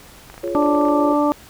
clicks, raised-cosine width 0.5 ms, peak -23 dBFS, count 12, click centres 0.3 / 0.342 / 0.379 / 0.44 / 0.477 / 0.555 / 0.625 / 0.662 / 0.75 / 0.813 / 0.853 / 0.885 s
sine chord, Db major, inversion first, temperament just, 346.5 / 415.8 / 554.4 Hz, F4 / Ab4 / Db5, -14 / +2 / 0 cents, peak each -25 / -29 / -25 dBFS, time 0.43-1.14 s, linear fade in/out 10 ms
harmonic tone, 293.7 Hz, D4, in tune, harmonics 1 / 2 / 3 / 4, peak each -17 / -20 / -22 / -23 dBFS, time 0.55-1.32 s, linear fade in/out 0 ms
effects pink hiss -44 dBFS RMS until 1.49 s

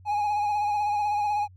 triangle tone with vibrato, 830.6 Hz, G#5, in tune, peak -21 dBFS, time 0.05-1.48 s, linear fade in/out 50 ms, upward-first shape sine, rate 16 Hz, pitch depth 35 cents each way, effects added 92 Hz sine -48 dBFS peak until 1.56 s

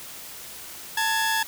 sawtooth tone pair together, 890 / 1680.1 Hz, A5 / G#6, +20 / +20 cents, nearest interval major seventh, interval 1100 cents, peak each -21 dBFS, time 0.97-1.43 s, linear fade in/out 5 ms, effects white hiss -40 dBFS RMS until 1.47 s

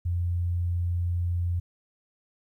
sine tone, 87.31 Hz, F2, in tune, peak -24 dBFS, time 0.05-1.6 s, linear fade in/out 10 ms, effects 11-bit

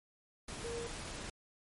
sine tone in noise, 468 Hz, A#4, 7 cents sharp, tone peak -39 dBFS, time 0.64-0.87 s, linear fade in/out 5 ms, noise pink, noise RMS -44 dBFS, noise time 0.48-1.3 s, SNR +2 dB, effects MP3 48 kbps

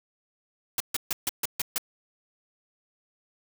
white noise bursts, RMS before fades -27 dBFS, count 7, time 0.78-1.781 s, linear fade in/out 2 ms, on 23 ms, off 140 ms, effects none

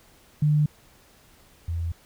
sine tone pair in turn, 150 / 83.89 Hz, D3 / E2, +37 / +31 cents, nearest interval minor seventh, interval 1006 cents, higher first, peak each -17 / -25 dBFS, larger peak first, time 0.42-0.66 / 1.68-1.92 s, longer neither, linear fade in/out 5 ms, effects pink hiss -56 dBFS RMS until 2.05 s

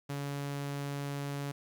sawtooth tone, 141.7 Hz, C#3, 38 cents sharp, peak -31 dBFS, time 0.09-1.52 s, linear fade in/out 10 ms, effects 11-bit

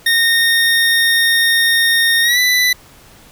25% pulse tone with pitch glide, 1844 to 1987.8 Hz, A#6 to B6, -19 to +11 cents, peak -7 dBFS, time 0.06-2.73 s, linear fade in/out 5 ms, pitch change +130 cents, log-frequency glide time 2.22-2.39 s, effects pink hiss -44 dBFS RMS until 3.31 s

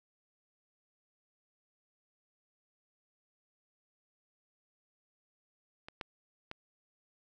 clicks, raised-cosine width 0.3 ms, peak -29 / -22 / -25 dBFS, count 3, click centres 5.885 / 6.012 / 6.514 s, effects none

